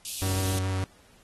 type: high-pass noise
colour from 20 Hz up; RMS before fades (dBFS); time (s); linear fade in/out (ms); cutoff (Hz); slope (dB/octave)
white; -34; 0.05-0.59; 2; 2500; 96
type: tone with vibrato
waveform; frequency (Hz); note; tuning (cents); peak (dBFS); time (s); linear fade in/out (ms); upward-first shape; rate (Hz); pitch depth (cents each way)
45% pulse; 94.6; F#2; +39; -26; 0.22-0.84; 0; triangle; 6.9; 13
effects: pink hiss -59 dBFS RMS until 1.23 s + AAC 32 kbps